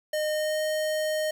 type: tone with pitch glide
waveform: square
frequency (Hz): 612 to 618.4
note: D#5 to D#5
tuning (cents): -29 to -11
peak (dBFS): -26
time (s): 0.13-1.31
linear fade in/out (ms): 5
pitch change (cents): +18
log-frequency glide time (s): 0.31-0.61
effects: 9-bit